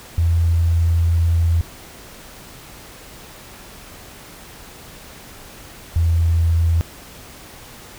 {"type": "tone pair in turn", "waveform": "sine", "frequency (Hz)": [83.9, 83.27], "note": ["E2", "E2"], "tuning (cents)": [31, 18], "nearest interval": "unison", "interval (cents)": 13, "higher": "first", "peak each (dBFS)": -13, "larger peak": "neither", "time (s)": [[0.18, 1.61], [5.96, 6.81]], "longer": "first", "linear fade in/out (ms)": 0, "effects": ["pink hiss -40 dBFS RMS until 7.98 s"]}